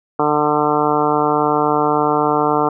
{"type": "harmonic tone", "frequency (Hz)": 149.4, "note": "D3", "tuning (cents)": 30, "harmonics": [1, 2, 3, 4, 5, 6, 7, 8, 9], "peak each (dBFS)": [-28, -21, -19, -25, -20, -21, -23, -22, -26], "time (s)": [0.19, 2.69], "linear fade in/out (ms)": 5, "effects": []}